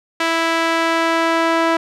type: tone with band-pass filter sweep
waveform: sawtooth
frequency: 329.6 Hz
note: E4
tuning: in tune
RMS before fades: -17 dBFS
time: 0.2-1.77 s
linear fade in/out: 5 ms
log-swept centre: 2000 to 1100 Hz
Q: 0.76
effects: none